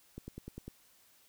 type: click train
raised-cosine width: 3 ms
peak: -30 dBFS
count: 6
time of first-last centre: 0.18-0.68 s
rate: 10 Hz
effects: white hiss -65 dBFS RMS until 1.28 s